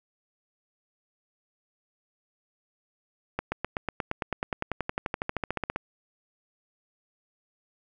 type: accelerating click train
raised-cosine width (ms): 0.5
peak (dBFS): -13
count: 27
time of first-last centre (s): 3.39-5.76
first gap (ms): 130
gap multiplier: 0.97
effects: none